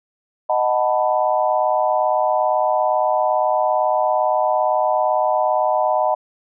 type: chord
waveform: sine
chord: B dominant seventh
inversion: first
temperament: equal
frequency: 622.3 / 740 / 880 / 987.8 Hz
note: D#5 / F#5 / A5 / B5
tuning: 0 / 0 / 0 / 0 cents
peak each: -19 / -20 / -22 / -23 dBFS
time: 0.49-6.15 s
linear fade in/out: 10 ms
effects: none